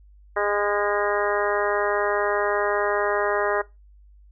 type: harmonic tone with a mistuned harmonic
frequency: 205 Hz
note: G#3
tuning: 22 cents flat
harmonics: 2 / 3 / 4 / 5 / 6 / 7 / 8 / 9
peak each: -26 / -26 / -30 / -30 / -30 / -32 / -31 / -32 dBFS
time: 0.36-3.62 s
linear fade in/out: 10 ms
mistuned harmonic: 9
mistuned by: +29 cents
effects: noise-tail reverb RT60 0.2 s tail -19 dB re dry + added 50 Hz sine -48 dBFS peak until 4.31 s